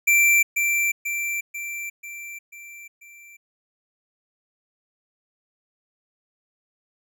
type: tone with echo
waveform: square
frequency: 2349 Hz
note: D7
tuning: in tune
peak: -15 dBFS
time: 0.07-0.43 s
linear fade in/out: 10 ms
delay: 490 ms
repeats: 6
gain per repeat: -5 dB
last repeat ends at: 3.37 s
effects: none